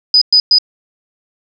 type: tone bursts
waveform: sine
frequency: 4978 Hz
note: D#8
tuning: in tune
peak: -5 dBFS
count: 3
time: 0.14-0.585 s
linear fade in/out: 2 ms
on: 75 ms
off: 110 ms
effects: none